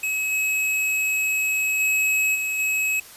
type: tone with level steps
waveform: square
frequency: 2564 Hz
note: E7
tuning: 49 cents flat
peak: -23 / -21 / -19 / -24 / -21 dBFS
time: 0.03-3 s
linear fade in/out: 5 ms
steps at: 0.31 / 1.79 / 2.34 / 2.58 s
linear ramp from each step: 20 ms
effects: white hiss -44 dBFS RMS until 3.16 s + resampled to 32000 Hz